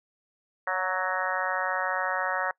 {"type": "harmonic tone with a mistuned harmonic", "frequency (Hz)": 186, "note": "F#3", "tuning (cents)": 9, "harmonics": [3, 4, 5, 6, 7, 8, 9, 10], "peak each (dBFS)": [-34, -34, -34, -34, -34, -34, -34, -34], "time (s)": [0.67, 2.51], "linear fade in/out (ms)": 2, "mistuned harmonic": 4, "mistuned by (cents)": -31, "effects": ["noise-tail reverb RT60 0.1 s tail -23 dB re dry"]}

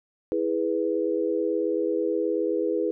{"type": "chord", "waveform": "sine", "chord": "E major", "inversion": "none", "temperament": "equal with one note detuned", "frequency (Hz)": [327, 415.3, 493.9], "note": ["E4", "G#4", "B4"], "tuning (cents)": [-14, 0, 0], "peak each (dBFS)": -27, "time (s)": [0.32, 2.91], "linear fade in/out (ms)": 0, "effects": []}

